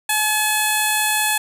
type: tone with notch filter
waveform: 5% pulse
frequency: 855 Hz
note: A5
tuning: 50 cents flat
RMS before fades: -19 dBFS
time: 0.09-1.38 s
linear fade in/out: 5 ms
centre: 5400 Hz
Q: 0.95
effects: none